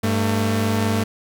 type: tone pair together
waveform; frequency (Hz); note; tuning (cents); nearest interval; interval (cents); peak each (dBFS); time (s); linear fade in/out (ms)
sawtooth; 99.9 / 224.3; G2 / A3; +33 / +34; octave + major second; 1401; -17; 0.03-1.04; 10
effects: none